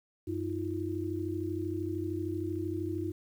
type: tone cluster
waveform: sine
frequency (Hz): 95.4 / 317.6 / 350.6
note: G2 / D#4 / F4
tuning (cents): -47 / +36 / +7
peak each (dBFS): -37 / -35 / -36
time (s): 0.27-3.12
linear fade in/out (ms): 10
effects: 10-bit